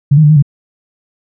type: tone with pitch steps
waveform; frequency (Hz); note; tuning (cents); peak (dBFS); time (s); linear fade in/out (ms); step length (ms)
sine; 141.6 / 155.8 / 148.4 / 155.2 / 141.8; C#3 / D#3 / D3 / D#3 / C#3; +37 / +3 / +18 / -4 / +40; -3; 0.11-0.425; 10; 63
effects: none